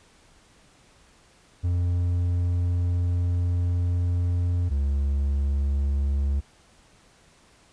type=tone pair in turn; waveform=triangle; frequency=88 / 69.85 Hz; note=F2 / C#2; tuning=+14 / +14 cents; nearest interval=major third; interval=400 cents; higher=first; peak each=-19 dBFS; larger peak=neither; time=1.63-4.7 / 4.7-6.41 s; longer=first; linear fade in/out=20 ms; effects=pink hiss -57 dBFS RMS until 7.72 s + resampled to 22050 Hz